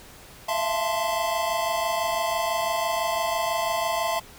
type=chord; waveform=square; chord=F major seventh; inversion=third; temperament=equal with one note detuned; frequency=659.3 / 685.3 / 880 / 1046.5 Hz; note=E5 / F5 / A5 / C6; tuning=0 / -33 / 0 / 0 cents; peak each=-30 dBFS; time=0.48-4.2 s; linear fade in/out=10 ms; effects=pink hiss -47 dBFS RMS until 4.38 s